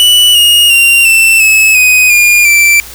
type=tone with pitch steps; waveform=45% pulse; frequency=2960 / 2862 / 2768 / 2677 / 2589 / 2503 / 2421 / 2341 Hz; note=F#7 / F7 / F7 / E7 / E7 / D#7 / D#7 / D7; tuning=0 / +42 / -16 / +26 / -32 / +10 / -48 / -6 cents; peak=-3 dBFS; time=0-2.8 s; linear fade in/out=0 ms; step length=350 ms; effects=added 60 Hz sine -34 dBFS peak until 2.94 s + white hiss -29 dBFS RMS until 2.94 s